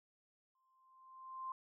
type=tone with exponential growth; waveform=sine; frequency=1046.5 Hz; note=C6; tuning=in tune; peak=-39 dBFS; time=0.55-1.52 s; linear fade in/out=2 ms; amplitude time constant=210 ms; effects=none